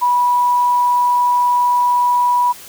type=tone; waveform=sine; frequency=978 Hz; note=B5; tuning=17 cents flat; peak=-11 dBFS; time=0.01-2.53 s; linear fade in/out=20 ms; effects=white hiss -37 dBFS RMS until 2.68 s